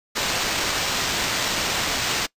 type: noise with sample-and-hold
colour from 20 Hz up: white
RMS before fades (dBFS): -24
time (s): 0.15-2.27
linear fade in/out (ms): 20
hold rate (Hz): 11025
effects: noise-tail reverb RT60 0.1 s tail -22 dB re dry + resampled to 32000 Hz